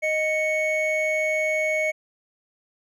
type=tone pair together; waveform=triangle; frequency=622.1 / 2217 Hz; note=D#5 / C#7; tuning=0 / 0 cents; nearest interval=octave + minor seventh; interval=2200 cents; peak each=-22 dBFS; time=0.02-1.92 s; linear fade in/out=20 ms; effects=none